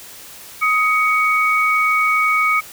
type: tone pair together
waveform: sine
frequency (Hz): 1256 / 2238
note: D#6 / C#7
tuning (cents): +16 / +16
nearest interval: minor seventh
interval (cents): 1000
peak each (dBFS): -16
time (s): 0.61-2.61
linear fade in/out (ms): 20
effects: white hiss -38 dBFS RMS until 2.72 s